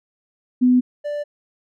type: tone pair in turn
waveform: sine / triangle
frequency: 250.3 / 587.1 Hz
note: B3 / D5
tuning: +23 / -1 cents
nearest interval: octave + minor third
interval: 1476 cents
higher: second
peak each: -11 / -21 dBFS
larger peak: first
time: 0.61-0.81 / 1.04-1.24 s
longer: neither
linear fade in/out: 20 ms
effects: none

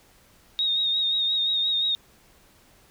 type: tone with vibrato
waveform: sine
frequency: 3729 Hz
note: A#7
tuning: in tune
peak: -21 dBFS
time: 0.59-1.95 s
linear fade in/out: 0 ms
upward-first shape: sine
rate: 5.7 Hz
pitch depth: 38 cents each way
effects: pink hiss -57 dBFS RMS until 2.9 s

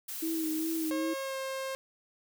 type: noise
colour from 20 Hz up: blue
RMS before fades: -39 dBFS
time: 0.08-0.91 s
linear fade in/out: 10 ms
type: tone with vibrato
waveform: sine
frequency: 319.7 Hz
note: D#4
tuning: 47 cents sharp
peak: -30 dBFS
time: 0.22-1.14 s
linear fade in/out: 10 ms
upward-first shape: sine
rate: 2.5 Hz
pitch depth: 37 cents each way
type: tone with pitch glide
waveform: sawtooth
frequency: 540 to 532.9 Hz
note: C#5 to C5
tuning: -45 to +32 cents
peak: -30 dBFS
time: 0.91-1.75 s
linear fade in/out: 0 ms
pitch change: -23 cents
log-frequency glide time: 1.23-1.37 s
effects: none

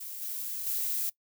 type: noise with level steps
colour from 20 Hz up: violet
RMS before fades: -40 / -36 / -31 dBFS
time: 0-1.1 s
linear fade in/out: 10 ms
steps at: 0.21 / 0.66 s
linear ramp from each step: 10 ms
effects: noise-tail reverb RT60 0.1 s tail -21 dB re dry

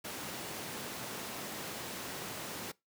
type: high-pass noise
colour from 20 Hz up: pink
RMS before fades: -42 dBFS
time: 0.04-2.72 s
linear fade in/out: 10 ms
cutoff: 170 Hz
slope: 12 dB/octave
effects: noise-tail reverb RT60 0.2 s tail -22 dB re dry

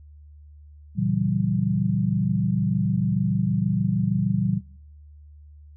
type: chord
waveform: sine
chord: A# diminished seventh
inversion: none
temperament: equal with one note detuned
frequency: 116.54 / 138.59 / 164.81 / 191.3 Hz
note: A#2 / C#3 / E3 / G3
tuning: 0 / 0 / 0 / -42 cents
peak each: -26 / -28 / -26 / -24 dBFS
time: 0.95-4.61 s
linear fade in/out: 50 ms
effects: noise-tail reverb RT60 0.8 s tail -23 dB re dry + added 74 Hz sine -44 dBFS peak until 5.76 s

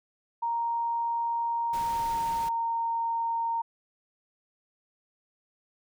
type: tone with pitch glide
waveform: sine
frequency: 932.3 to 922.1 Hz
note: A#5 to A#5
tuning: 0 to -19 cents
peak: -26 dBFS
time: 0.42-3.62 s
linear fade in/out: 10 ms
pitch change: -19 cents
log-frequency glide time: 1.73-2.14 s
type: noise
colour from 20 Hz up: pink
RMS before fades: -42 dBFS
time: 1.73-2.49 s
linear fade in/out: 5 ms
effects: none

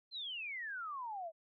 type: exponential sweep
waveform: sine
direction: down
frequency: 4204 to 625 Hz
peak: -40 dBFS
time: 0.11-1.32 s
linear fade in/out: 50 ms
effects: none

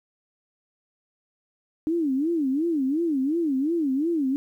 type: tone with vibrato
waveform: sine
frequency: 299.2 Hz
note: D4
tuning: 32 cents sharp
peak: -21 dBFS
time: 1.87-4.36 s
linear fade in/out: 0 ms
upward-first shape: sine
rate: 2.8 Hz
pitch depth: 240 cents each way
effects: 10-bit

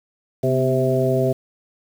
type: harmonic tone with a mistuned harmonic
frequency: 130.81 Hz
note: C3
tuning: in tune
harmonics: 1 / 2 / 3 / 4 / 5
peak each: -21 / -25 / -21 / -25 / -22 dBFS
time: 0.43-1.33 s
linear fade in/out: 10 ms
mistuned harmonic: 2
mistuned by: -60 cents
effects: 7-bit

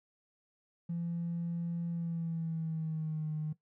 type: tone with pitch glide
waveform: triangle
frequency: 170 to 154.1 Hz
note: F3 to D#3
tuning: -46 to -16 cents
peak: -29 dBFS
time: 0.89-3.53 s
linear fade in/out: 10 ms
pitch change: -170 cents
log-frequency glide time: 1.89-3.32 s
effects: noise-tail reverb RT60 0.1 s tail -18 dB re dry + tanh soft clip ceiling -31 dBFS

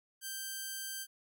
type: tone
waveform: 5% pulse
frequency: 1568 Hz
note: G6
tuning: in tune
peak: -28 dBFS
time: 0.21-1.07 s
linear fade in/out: 50 ms
effects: none

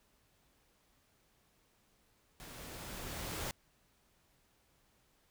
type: noise with level ramp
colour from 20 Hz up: pink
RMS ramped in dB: -51 to -39 dBFS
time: 2.4-3.51 s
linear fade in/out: 0 ms
effects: pink hiss -72 dBFS RMS until 5.3 s

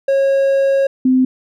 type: tone pair in turn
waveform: triangle / sine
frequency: 546 / 257.7 Hz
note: C#5 / C4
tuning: -26 / -26 cents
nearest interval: octave + minor second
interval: 1300 cents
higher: first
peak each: -9 dBFS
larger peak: neither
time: 0.08-0.87 / 1.05-1.25 s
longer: first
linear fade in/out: 5 ms
effects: none

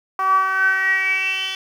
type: tone with band-pass filter sweep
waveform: 10% pulse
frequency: 381.4 Hz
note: G4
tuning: 47 cents flat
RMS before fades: -19 dBFS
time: 0.19-1.55 s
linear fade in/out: 2 ms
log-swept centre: 1000 to 3400 Hz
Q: 9.6
effects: 8-bit

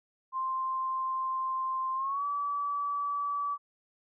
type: tone with pitch glide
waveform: sine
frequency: 1048 to 1149.5 Hz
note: C6 to D6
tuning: +2 to -37 cents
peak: -29 dBFS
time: 0.32-3.58 s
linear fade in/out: 50 ms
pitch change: +161 cents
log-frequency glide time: 1.95-2.25 s
effects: none

